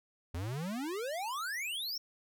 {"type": "exponential sweep", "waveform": "square", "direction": "up", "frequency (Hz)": [79.9, 5630], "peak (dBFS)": -36, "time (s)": [0.34, 1.98], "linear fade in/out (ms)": 5, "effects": []}